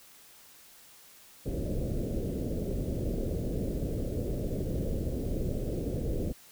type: low-pass noise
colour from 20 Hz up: pink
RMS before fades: -32 dBFS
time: 1.45-6.33 s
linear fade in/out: 20 ms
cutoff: 570 Hz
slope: 48 dB/octave
effects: white hiss -55 dBFS RMS until 6.51 s

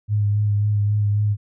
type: tone with vibrato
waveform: sine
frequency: 103.83 Hz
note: G#2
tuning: in tune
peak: -16 dBFS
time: 0.08-1.37 s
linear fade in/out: 50 ms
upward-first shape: sine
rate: 3.7 Hz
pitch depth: 22 cents each way
effects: none

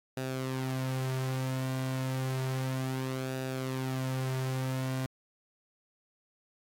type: tone with flanger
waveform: sawtooth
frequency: 130.81 Hz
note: C3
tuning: in tune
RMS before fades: -33 dBFS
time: 0.17-5.06 s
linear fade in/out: 2 ms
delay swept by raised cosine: 0.93 to 5.33 ms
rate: 0.31 Hz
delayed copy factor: -0.55
effects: AAC 64 kbps

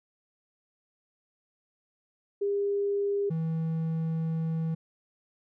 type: tone pair in turn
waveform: sine / triangle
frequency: 403 / 161.98 Hz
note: G4 / E3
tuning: +48 / -30 cents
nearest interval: octave + major third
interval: 1578 cents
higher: first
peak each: -25 dBFS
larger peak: neither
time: 2.41-3.3 / 3.3-4.75 s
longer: second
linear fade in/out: 10 ms
effects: none

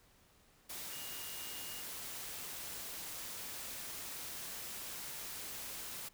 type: tone in noise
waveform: sine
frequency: 2853 Hz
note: F7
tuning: 36 cents sharp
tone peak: -52 dBFS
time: 0.92-1.82 s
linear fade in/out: 10 ms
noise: white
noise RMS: -45 dBFS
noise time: 0.69-6.09 s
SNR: -10 dB
effects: pink hiss -67 dBFS RMS until 6.13 s

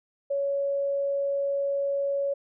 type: tone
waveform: sine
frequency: 559 Hz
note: C#5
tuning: 14 cents sharp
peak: -24 dBFS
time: 0.3-2.34 s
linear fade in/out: 10 ms
effects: none

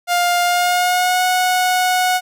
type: tone with pitch glide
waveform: sawtooth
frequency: 704 to 733.5 Hz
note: F5 to F#5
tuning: +14 to -15 cents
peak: -10 dBFS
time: 0.07-2.21 s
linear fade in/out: 50 ms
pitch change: +71 cents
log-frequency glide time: 0.43-1.24 s
effects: none

